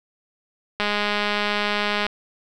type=click train; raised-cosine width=0.3 ms; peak=-7 dBFS; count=263; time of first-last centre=0.8-2.066 s; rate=207 Hz; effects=none